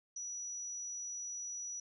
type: tone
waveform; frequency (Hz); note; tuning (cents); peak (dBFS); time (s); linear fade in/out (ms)
sine; 5870; F#8; -15; -40; 0.16-1.8; 5
effects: none